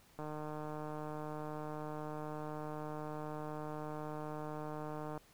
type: click train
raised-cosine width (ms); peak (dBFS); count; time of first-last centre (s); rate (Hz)
1; -30; 759; 0.19-5.177; 152
effects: pink hiss -65 dBFS RMS until 5.33 s